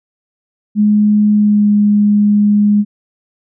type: tone with pitch glide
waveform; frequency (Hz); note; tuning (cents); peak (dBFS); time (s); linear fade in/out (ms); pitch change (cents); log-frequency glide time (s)
sine; 209.5 to 207; G#3 to G#3; +15 to -5; -7; 0.75-2.85; 50; -20; 1.33-1.69
effects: none